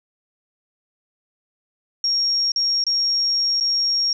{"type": "tone with dropouts", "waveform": "sine", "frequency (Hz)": 5570, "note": "F8", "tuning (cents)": -5, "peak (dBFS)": -17, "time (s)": [2.04, 4.13], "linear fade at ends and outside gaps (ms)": 2, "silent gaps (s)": [[2.519, 2.56], [2.84, 2.866], [3.601, 3.608]], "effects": []}